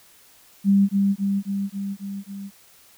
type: tone with echo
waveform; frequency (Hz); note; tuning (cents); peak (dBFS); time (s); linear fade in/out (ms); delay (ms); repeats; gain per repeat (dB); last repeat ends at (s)
sine; 198.1; G3; +18; -13; 0.64-0.89; 50; 270; 6; -3; 2.51
effects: white hiss -53 dBFS RMS until 2.97 s